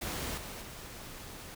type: noise with level steps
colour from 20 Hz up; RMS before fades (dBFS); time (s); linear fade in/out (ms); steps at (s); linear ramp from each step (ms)
pink; -37 / -43 / -46; 0.01-1.55; 10; 0.37 / 0.61; 10
effects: none